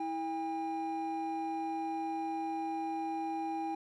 triangle tone pair together, 325 / 804.4 Hz, E4 / G5, -24 / +44 cents, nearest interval octave + major third, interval 1568 cents, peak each -35 / -33 dBFS, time 0-3.75 s, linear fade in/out 5 ms, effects tanh soft clip ceiling -25 dBFS

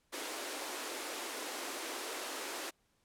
pink high-pass noise, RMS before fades -41 dBFS, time 0.12-2.71 s, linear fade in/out 20 ms, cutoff 280 Hz, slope 48 dB/octave, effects pink hiss -75 dBFS RMS until 3.04 s + low-pass 12000 Hz 12 dB/octave

